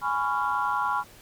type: chord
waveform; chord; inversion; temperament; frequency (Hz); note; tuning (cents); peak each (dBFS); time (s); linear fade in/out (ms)
sine; C# dominant seventh; second; just; 831.5 / 997.9 / 1108.7 / 1385.9; G#5 / B5 / C#6 / E#6; +2 / +18 / 0 / -14; -29 / -28 / -29 / -29; 0.01-1.04; 50
effects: tanh soft clip ceiling -14 dBFS + pink hiss -51 dBFS RMS until 1.21 s